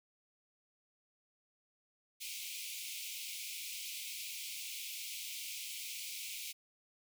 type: high-pass noise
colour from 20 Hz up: pink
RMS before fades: -44 dBFS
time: 2.2-6.53 s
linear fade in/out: 20 ms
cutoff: 2200 Hz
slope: 96 dB/octave
effects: none